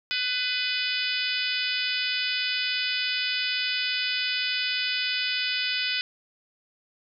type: harmonic tone with a mistuned harmonic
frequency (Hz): 498.7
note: B4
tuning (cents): +17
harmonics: 3 / 4 / 5 / 6 / 7 / 8 / 9 / 10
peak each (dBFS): -33 / -35 / -31 / -32 / -33 / -36 / -35 / -33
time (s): 0.11-6.01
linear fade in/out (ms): 0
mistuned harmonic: 4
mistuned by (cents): +17
effects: none